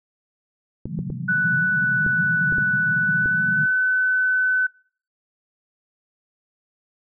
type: clicks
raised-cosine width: 3 ms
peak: -16 dBFS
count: 7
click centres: 0.856 / 0.99 / 1.102 / 2.064 / 2.524 / 2.583 / 3.259 s
type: band-pass noise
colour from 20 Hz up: white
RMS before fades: -29 dBFS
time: 0.86-3.66 s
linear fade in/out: 2 ms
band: 130 to 190 Hz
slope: 48 dB/octave
type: tone with pitch glide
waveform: sine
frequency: 1486 to 1509.4 Hz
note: F#6 to F#6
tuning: +7 to +34 cents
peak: -17 dBFS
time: 1.28-4.67 s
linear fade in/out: 10 ms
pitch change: +27 cents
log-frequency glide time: 3.01-3.71 s
effects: noise-tail reverb RT60 0.5 s tail -24 dB re dry